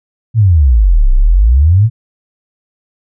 sine exponential two-way sweep, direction down then up, 120 to 30.08 to 120 Hz, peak -4 dBFS, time 0.34-1.9 s, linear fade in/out 50 ms, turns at 1.12 s, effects none

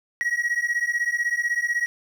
triangle beating tone pair, 1900 / 1916 Hz, A#6 / A#6, +33 / +47 cents, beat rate 16 Hz, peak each -23 dBFS, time 0.21-1.86 s, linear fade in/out 0 ms, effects none

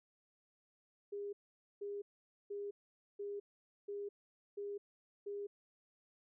sine tone bursts, 405.9 Hz, G#4, 40 cents flat, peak -40 dBFS, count 7, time 1.12-5.47 s, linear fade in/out 10 ms, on 210 ms, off 480 ms, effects none

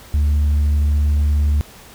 sine tone, 73.6 Hz, D2, 4 cents sharp, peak -10 dBFS, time 0.14-1.61 s, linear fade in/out 0 ms, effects tanh soft clip ceiling -12 dBFS + pink hiss -42 dBFS RMS until 1.94 s

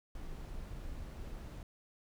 brown noise, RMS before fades -44 dBFS, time 0.15-1.63 s, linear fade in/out 2 ms, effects none

